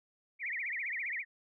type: tone with vibrato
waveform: sine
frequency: 2093 Hz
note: C7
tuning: in tune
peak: -34 dBFS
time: 0.39-1.25 s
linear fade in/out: 50 ms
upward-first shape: triangle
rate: 15 Hz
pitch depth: 270 cents each way
effects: none